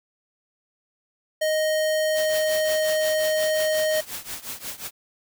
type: tone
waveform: square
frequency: 622.3 Hz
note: D#5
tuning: in tune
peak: -21 dBFS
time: 1.41-4.01 s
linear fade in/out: 10 ms
type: noise with tremolo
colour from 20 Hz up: white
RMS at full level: -31 dBFS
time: 2.14-4.91 s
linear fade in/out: 50 ms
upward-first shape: triangle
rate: 5.6 Hz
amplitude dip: 90%
effects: none